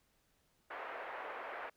pink band-pass noise, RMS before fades -45 dBFS, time 0.7-1.7 s, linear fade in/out 10 ms, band 490 to 2100 Hz, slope 24 dB/octave, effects pink hiss -75 dBFS RMS until 1.76 s

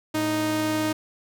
sawtooth tone pair together, 110 / 310.4 Hz, A2 / D#4, 0 / -4 cents, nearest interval octave + tritone, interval 1796 cents, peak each -29 / -19 dBFS, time 0.14-0.93 s, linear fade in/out 10 ms, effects none

